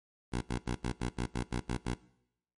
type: tone bursts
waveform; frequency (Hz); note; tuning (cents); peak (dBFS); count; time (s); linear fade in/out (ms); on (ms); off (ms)
10% pulse; 61; B1; -21; -23; 10; 0.32-1.95; 20; 100; 70
effects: noise-tail reverb RT60 0.8 s tail -21 dB re dry + MP3 48 kbps